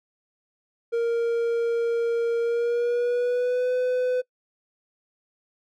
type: tone with pitch glide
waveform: triangle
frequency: 466.2 to 502.6 Hz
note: A#4 to B4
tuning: 0 to +30 cents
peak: -19 dBFS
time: 0.92-4.22 s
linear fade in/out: 20 ms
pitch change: +130 cents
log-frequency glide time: 2.41-3.73 s
effects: noise-tail reverb RT60 0.1 s tail -24 dB re dry